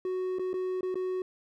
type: tone with dropouts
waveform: triangle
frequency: 370 Hz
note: F#4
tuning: in tune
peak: -27 dBFS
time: 0.05-1.22 s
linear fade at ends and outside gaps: 2 ms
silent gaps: 0.386-0.394 / 0.532-0.54 / 0.809-0.83 / 0.944-0.955 s
effects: none